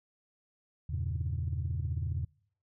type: chord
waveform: sine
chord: E diminished seventh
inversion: none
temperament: equal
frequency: 82.41 / 98 / 116.54 / 138.59 Hz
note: E2 / G2 / Bb2 / Db3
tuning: 0 / 0 / 0 / 0 cents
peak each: -33 / -37 / -37 / -37 dBFS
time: 0.89-2.25 s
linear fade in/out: 10 ms
effects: noise-tail reverb RT60 0.6 s tail -26 dB re dry + tanh soft clip ceiling -24 dBFS